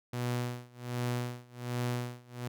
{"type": "tone with tremolo", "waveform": "sawtooth", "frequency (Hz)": 122.3, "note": "B2", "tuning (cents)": -16, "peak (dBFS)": -26, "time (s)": [0.13, 2.48], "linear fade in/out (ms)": 5, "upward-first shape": "sine", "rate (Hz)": 1.3, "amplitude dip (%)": 95, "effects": []}